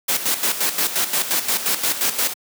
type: noise with tremolo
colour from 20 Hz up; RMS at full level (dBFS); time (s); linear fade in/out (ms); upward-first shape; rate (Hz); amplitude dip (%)
white; -19; 0.08-2.34; 10; square; 5.7; 65
effects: high-pass 200 Hz 12 dB/octave